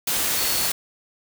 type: tone in noise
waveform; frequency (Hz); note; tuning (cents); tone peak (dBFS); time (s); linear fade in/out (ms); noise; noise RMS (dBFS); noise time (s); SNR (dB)
sine; 4400; C#8; -14; -29; 0.37-0.67; 5; white; -23; 0.07-0.72; -9
effects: none